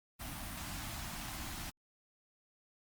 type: band-stop noise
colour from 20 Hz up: pink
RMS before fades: -43 dBFS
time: 0.19-1.71 s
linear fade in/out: 20 ms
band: 320 to 640 Hz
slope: 48 dB/octave
effects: Opus 32 kbps